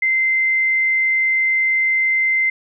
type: tone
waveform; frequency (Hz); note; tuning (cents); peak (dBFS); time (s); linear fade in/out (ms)
sine; 2077; C7; -13; -14; 0.02-2.5; 5
effects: none